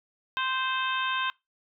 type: harmonic tone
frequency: 521 Hz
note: C5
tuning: 7 cents flat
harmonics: 2 / 3 / 4 / 5 / 6 / 7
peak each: -30 / -31 / -44 / -34 / -35 / -37 dBFS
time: 0.37-1.3 s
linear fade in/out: 0 ms
effects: noise-tail reverb RT60 0.2 s tail -22 dB re dry